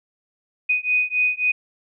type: beating tone pair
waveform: sine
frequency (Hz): 2489 / 2492.7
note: D#7 / D#7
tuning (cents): 0 / +3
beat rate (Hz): 3.7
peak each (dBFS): -21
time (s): 0.69-1.52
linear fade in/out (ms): 10
effects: none